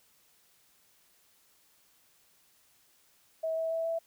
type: tone with pitch steps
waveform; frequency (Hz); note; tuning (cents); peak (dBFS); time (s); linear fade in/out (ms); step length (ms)
sine; 645 / 650.2 / 655.5 / 660.8; E5 / E5 / E5 / E5; -38 / -24 / -10 / +4; -29; 3.43-3.99; 10; 140
effects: white hiss -66 dBFS RMS until 4.06 s